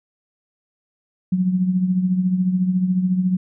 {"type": "tone with tremolo", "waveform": "sine", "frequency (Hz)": 183.9, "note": "F#3", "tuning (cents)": -10, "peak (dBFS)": -13, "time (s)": [1.32, 3.37], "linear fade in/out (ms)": 5, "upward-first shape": "triangle", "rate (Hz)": 14, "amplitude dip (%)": 65, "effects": []}